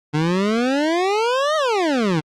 25% pulse exponential two-way sweep, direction up then down, 146.83 to 640 to 146.83 Hz, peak -13 dBFS, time 0.13-2.21 s, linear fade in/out 20 ms, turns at 1.56 s, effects low-pass 5000 Hz 12 dB/octave + Opus 48 kbps

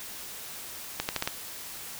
accelerating click train, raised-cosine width 0.2 ms, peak -10 dBFS, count 5, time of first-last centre 1-1.275 s, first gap 89 ms, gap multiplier 0.83, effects white hiss -41 dBFS RMS until 1.99 s

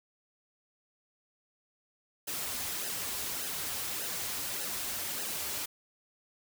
white noise with flanger, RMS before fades -36 dBFS, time 2.27-5.66 s, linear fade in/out 10 ms, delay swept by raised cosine 0.86 to 6.36 ms, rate 1.7 Hz, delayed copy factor -0.6, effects none

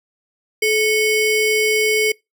square ring-modulated tone, 1318.5 Hz, E6, in tune, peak -12 dBFS, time 0.62-2.12 s, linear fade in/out 5 ms, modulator 888 Hz, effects noise-tail reverb RT60 0.2 s tail -25 dB re dry

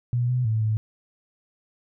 sine tone with pitch steps, 121.4 / 125.4 / 110.3 / 108.9 Hz, B2 / B2 / A2 / A2, -29 / +27 / +5 / -17 cents, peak -20 dBFS, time 0.13-0.77 s, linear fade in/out 0 ms, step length 160 ms, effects none

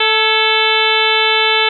harmonic tone with a mistuned harmonic, 440 Hz, A4, in tune, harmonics 1 / 2 / 3 / 4 / 5 / 6 / 7 / 8 / 9, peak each -19 / -19 / -21 / -21 / -18 / -19 / -19 / -18 / -23 dBFS, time 0-1.69 s, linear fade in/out 5 ms, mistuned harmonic 4, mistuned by -68 cents, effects none

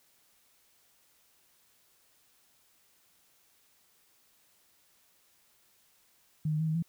sine tone with pitch steps, 154.4 / 153.2 / 159.5 / 157.2 / 167 Hz, D#3 / D#3 / D#3 / D#3 / E3, -13 / -27 / +43 / +18 / +23 cents, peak -27 dBFS, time 6.45-6.825 s, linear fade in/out 5 ms, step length 75 ms, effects white hiss -67 dBFS RMS until 6.88 s

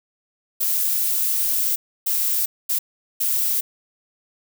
violet noise bursts at uneven times, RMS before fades -21 dBFS, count 4, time 0.6-1.76 / 2.06-2.46 / 2.69-2.79 / 3.2-3.61 s, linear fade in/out 10 ms, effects none

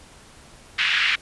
white band-pass noise, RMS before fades -21 dBFS, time 0.78-1.16 s, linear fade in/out 10 ms, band 1600 to 3000 Hz, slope 24 dB/octave, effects pink hiss -48 dBFS RMS until 1.21 s + resampled to 24000 Hz

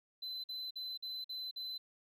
sine tone bursts, 4039 Hz, B7, 38 cents sharp, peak -37 dBFS, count 6, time 0.22-1.78 s, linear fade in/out 10 ms, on 220 ms, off 48 ms, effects tanh soft clip ceiling -39 dBFS + 13-bit

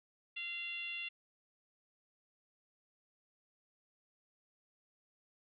sine tone with frequency modulation, 2757 Hz, F7, 23 cents flat, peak -39 dBFS, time 0.36-1.09 s, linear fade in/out 10 ms, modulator 687 Hz, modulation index 0.78, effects none

